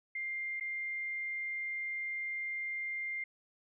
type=tone with dropouts; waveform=sine; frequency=2100 Hz; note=C7; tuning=6 cents sharp; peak=-35 dBFS; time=0.15-3.24 s; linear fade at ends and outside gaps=5 ms; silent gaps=0.599-0.608 s; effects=none